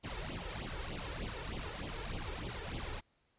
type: noise with flanger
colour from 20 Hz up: pink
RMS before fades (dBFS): -41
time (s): 0.03-3.01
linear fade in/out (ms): 20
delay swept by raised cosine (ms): 0.28 to 2.28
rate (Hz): 3.3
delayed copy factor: +0.9
effects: pink hiss -75 dBFS RMS until 3.38 s + resampled to 8000 Hz